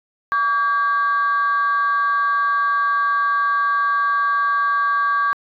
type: tone pair together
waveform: sine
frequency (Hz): 1143 / 1608.5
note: D6 / G6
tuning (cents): -47 / +44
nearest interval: tritone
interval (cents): 591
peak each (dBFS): -16 / -20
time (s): 0.32-5.33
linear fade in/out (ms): 0
effects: tanh soft clip ceiling -10 dBFS